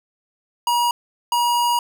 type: tone pair in turn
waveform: square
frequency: 957 / 957 Hz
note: A#5 / A#5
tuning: +45 / +45 cents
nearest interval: unison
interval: 0 cents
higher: neither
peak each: -17 dBFS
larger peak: neither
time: 0.67-0.91 / 1.32-1.79 s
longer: second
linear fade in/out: 2 ms
effects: none